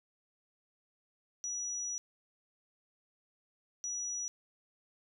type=tone bursts at uneven times; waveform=sine; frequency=5850 Hz; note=F#8; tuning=21 cents flat; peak=-35 dBFS; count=2; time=1.44-1.98 / 3.84-4.28 s; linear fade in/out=0 ms; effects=none